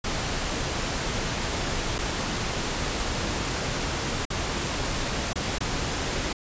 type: noise with dropouts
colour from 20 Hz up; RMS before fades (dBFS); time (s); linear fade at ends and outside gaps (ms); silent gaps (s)
pink; -28; 0.04-6.33; 5; 1.983-1.987 / 4.253-4.302 / 5.332-5.356 / 5.585-5.605
effects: resampled to 16000 Hz